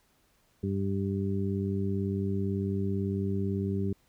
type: harmonic tone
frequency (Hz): 98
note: G2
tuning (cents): 0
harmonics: 1 / 2 / 3 / 4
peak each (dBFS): -31 / -31 / -38 / -35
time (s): 0.63-3.93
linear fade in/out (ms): 5
effects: pink hiss -68 dBFS RMS until 4.08 s